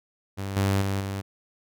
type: tone with level steps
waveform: sawtooth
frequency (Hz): 98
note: G2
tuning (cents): 0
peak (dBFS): -26 / -17 / -21 / -25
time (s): 0.37-1.22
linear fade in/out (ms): 20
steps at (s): 0.56 / 0.81 / 1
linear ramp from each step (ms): 10
effects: none